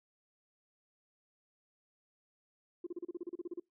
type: tone bursts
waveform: sine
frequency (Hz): 349.2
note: F4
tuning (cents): 0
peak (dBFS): -36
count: 13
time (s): 2.84-3.599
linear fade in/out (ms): 5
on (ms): 27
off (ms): 34
effects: noise-tail reverb RT60 0.2 s tail -26 dB re dry + tanh soft clip ceiling -33 dBFS